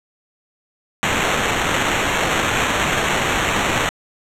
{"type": "noise with sample-and-hold", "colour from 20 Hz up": "violet", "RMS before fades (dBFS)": -19, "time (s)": [1.03, 3.89], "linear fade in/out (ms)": 0, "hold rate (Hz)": 4900, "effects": ["low-pass 9000 Hz 12 dB/octave"]}